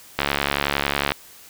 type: click train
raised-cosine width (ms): 0.3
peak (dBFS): -3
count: 67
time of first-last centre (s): 0.19-1.12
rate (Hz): 71
effects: white hiss -46 dBFS RMS until 1.49 s